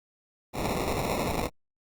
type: noise with sample-and-hold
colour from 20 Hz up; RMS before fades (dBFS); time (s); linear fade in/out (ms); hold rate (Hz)
violet; -29; 0.53-1.5; 50; 1575
effects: Opus 48 kbps